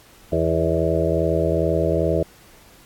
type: harmonic tone with a mistuned harmonic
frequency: 82.41 Hz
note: E2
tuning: in tune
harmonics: 1 / 2 / 4 / 5 / 6 / 7 / 8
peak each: -25 / -25 / -25 / -25 / -25 / -25 / -25 dBFS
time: 0.32-2.23 s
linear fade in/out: 5 ms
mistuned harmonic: 8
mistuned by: -33 cents
effects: pink hiss -50 dBFS RMS until 2.85 s + AAC 64 kbps